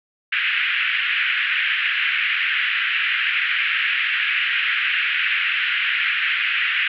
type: band-pass noise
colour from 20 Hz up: white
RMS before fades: -21 dBFS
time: 0.32-6.88 s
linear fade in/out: 5 ms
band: 1500 to 2900 Hz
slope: 48 dB/octave
effects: none